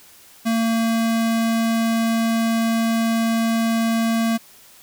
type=tone; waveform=square; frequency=227.3 Hz; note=A#3; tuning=43 cents flat; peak=-18 dBFS; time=0.45-4.38 s; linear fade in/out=20 ms; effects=white hiss -48 dBFS RMS until 4.82 s